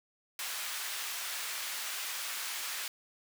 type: high-pass noise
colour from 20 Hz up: pink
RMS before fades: -38 dBFS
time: 0.39-2.88 s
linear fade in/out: 2 ms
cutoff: 1500 Hz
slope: 12 dB/octave
effects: none